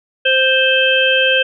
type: harmonic tone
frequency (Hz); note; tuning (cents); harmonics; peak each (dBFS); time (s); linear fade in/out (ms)
523.3; C5; 0; 1 / 3 / 5 / 6; -16 / -16 / -16 / -16; 0.25-1.43; 10
effects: none